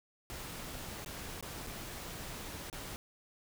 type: noise with dropouts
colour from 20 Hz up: pink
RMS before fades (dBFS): -44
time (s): 0.3-2.96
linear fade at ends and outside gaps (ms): 0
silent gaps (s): 1.047-1.061 / 1.409-1.426 / 1.666-1.671 / 2.699-2.728
effects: none